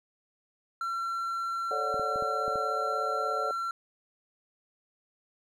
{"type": "tone", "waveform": "triangle", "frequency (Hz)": 1358, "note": "F6", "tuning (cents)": -49, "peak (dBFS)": -28, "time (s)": [0.81, 3.71], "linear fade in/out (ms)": 2}
{"type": "chord", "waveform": "sine", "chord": "D major seventh", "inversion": "second", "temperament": "just", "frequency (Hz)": [440.5, 550.6, 587.3, 734.2], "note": ["A4", "C#5", "D5", "F#5"], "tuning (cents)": [2, -12, 0, -14], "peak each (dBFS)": -36, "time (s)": [1.71, 3.51], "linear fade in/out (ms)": 2}
{"type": "clicks", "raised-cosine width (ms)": 2, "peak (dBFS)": -28, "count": 6, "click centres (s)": [1.943, 1.996, 2.159, 2.224, 2.48, 2.557]}
{"effects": []}